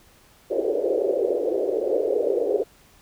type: band-pass noise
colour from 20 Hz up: white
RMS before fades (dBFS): -23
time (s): 0.5-2.64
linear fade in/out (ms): 20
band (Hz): 360 to 540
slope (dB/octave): 48
effects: pink hiss -55 dBFS RMS until 3.01 s